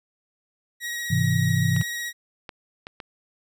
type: tone with vibrato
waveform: sawtooth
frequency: 1900 Hz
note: A#6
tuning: 33 cents sharp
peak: -25 dBFS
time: 0.8-2.13 s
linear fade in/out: 50 ms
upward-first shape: sine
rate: 16 Hz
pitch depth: 14 cents each way
type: chord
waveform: sine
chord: Ab augmented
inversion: none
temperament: equal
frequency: 103.83 / 130.81 / 164.81 Hz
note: Ab2 / C3 / E3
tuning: 0 / 0 / 0 cents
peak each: -24 / -23 / -23 dBFS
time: 1.1-1.83 s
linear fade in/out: 10 ms
type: clicks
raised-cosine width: 0.3 ms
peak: -20 dBFS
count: 5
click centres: 1.764 / 1.813 / 2.492 / 2.869 / 3.002 s
effects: none